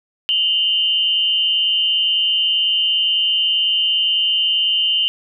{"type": "tone pair together", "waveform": "sine", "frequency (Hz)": [2847, 3065], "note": ["F7", "G7"], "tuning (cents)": [33, -40], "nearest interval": "minor second", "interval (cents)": 127, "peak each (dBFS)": -17, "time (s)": [0.29, 5.08], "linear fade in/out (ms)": 0, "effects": []}